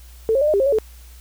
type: tone with pitch steps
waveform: sine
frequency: 445.3 / 541 / 594 / 613 / 399.3 / 534 / 561 / 435.6 Hz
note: A4 / C#5 / D5 / D#5 / G4 / C5 / C#5 / A4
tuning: +21 / -42 / +20 / -26 / +32 / +35 / +21 / -17 cents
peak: -14 dBFS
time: 0.29-0.786 s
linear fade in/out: 0 ms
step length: 62 ms
effects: added 60 Hz sine -40 dBFS peak until 1.2 s + white hiss -50 dBFS RMS until 1.2 s